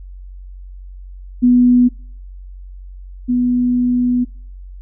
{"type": "tone pair in turn", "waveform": "sine", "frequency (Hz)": [246.3, 246.3], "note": ["B3", "B3"], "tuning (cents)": [-5, -5], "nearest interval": "unison", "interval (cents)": 0, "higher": "neither", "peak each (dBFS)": [-7, -12], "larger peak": "first", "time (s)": [[1.42, 1.89], [3.28, 4.25]], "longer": "second", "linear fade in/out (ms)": 20, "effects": ["noise-tail reverb RT60 0.5 s tail -26 dB re dry", "added 46 Hz sine -31 dBFS peak until 4.81 s"]}